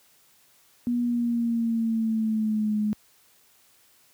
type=tone with pitch glide; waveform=sine; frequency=241.3 to 211.3 Hz; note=B3 to G#3; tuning=-40 to +30 cents; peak=-22 dBFS; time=0.87-2.93 s; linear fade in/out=0 ms; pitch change=-230 cents; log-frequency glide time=1.02-2.78 s; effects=white hiss -60 dBFS RMS until 4.13 s + high-pass 60 Hz 12 dB/octave